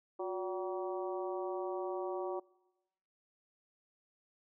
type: harmonic tone with a mistuned harmonic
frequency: 190 Hz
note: F#3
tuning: 46 cents sharp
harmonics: 2 / 3 / 4 / 5 / 6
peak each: -38 / -42 / -44 / -46 / -48 dBFS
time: 0.19-2.4 s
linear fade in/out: 10 ms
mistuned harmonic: 2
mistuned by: -79 cents
effects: noise-tail reverb RT60 1.0 s tail -24 dB re dry